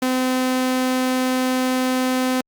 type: tone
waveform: sawtooth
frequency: 256.4 Hz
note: C4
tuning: 35 cents flat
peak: -14 dBFS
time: 0.02-2.41 s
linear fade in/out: 5 ms
effects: Opus 48 kbps